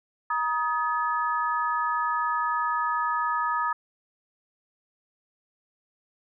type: tone cluster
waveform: sine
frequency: 951 / 1255 / 1712 Hz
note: A#5 / D#6 / A6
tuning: +34 / +15 / -48 cents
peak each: -28 / -26 / -32 dBFS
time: 0.3-3.73 s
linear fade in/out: 5 ms
effects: none